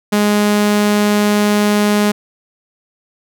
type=tone; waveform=sawtooth; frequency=207.7 Hz; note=G#3; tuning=in tune; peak=-7 dBFS; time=0.12-2.12 s; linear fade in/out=10 ms; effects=none